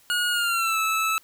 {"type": "tone with pitch glide", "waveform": "25% pulse", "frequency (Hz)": [1443, 1308], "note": ["F#6", "E6"], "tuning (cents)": [-44, -14], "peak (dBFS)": -18, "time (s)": [0.1, 1.18], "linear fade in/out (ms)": 0, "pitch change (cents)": -170, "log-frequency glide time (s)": [0.31, 0.78], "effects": ["white hiss -57 dBFS RMS until 1.23 s"]}